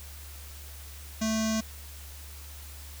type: tone with low-pass filter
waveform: square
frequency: 220 Hz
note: A3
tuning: in tune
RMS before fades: -28 dBFS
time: 1.21-1.61 s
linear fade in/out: 10 ms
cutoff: 6300 Hz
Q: 5.1
effects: added 72 Hz sine -43 dBFS peak until 3 s + white hiss -48 dBFS RMS until 3 s